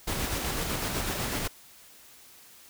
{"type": "noise with tremolo", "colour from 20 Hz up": "pink", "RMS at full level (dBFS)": -30, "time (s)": [0.07, 1.48], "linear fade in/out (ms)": 10, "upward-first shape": "square", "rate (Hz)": 8, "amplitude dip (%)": 25, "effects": ["white hiss -53 dBFS RMS until 2.69 s"]}